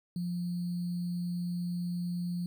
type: tone with sample-and-hold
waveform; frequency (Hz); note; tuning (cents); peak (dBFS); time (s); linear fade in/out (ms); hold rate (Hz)
sine; 175.6; F3; +10; -31; 0.16-2.46; 2; 4410
effects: none